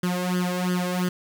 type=tone with flanger; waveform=sawtooth; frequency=180.1 Hz; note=F#3; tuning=46 cents flat; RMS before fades=-25 dBFS; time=0.03-1.09 s; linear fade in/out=5 ms; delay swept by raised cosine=0.62 to 1.92 ms; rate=2.9 Hz; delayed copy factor=+0.9; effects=9-bit